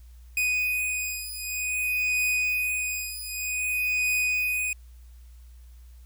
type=beating tone pair; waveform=45% pulse; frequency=2489 / 2489.53 Hz; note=D#7 / D#7; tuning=0 / 0 cents; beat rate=0.53 Hz; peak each=-28 dBFS; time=0.37-4.73 s; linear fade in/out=2 ms; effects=added 60 Hz sine -45 dBFS peak until 6.05 s + white hiss -64 dBFS RMS until 6.05 s